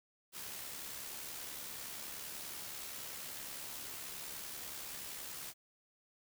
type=noise with amplitude modulation; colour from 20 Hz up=white; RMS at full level=-44 dBFS; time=0.32-5.54 s; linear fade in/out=50 ms; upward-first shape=sine; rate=70.5 Hz; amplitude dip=35%; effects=none